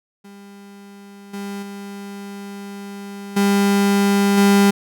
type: tone with level steps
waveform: 35% pulse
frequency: 200 Hz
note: G3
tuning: 35 cents sharp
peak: -37 / -25 / -29 / -12 / -9 dBFS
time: 0.24-4.71 s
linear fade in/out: 10 ms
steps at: 1.33 / 1.62 / 3.36 / 4.37 s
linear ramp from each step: 10 ms
effects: none